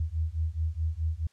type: beating tone pair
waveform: sine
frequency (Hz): 77.78 / 82.48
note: D#2 / E2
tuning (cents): 0 / +2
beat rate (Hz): 4.7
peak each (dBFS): -30 / -30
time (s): 0-1.27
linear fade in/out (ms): 5
effects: white hiss -67 dBFS RMS until 1.32 s + low-pass 7000 Hz 12 dB/octave